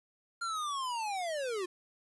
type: linear sweep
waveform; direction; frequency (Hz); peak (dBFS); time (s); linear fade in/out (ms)
square; down; 1400 to 347.3; -34; 0.41-1.66; 10
effects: resampled to 24000 Hz + 10-bit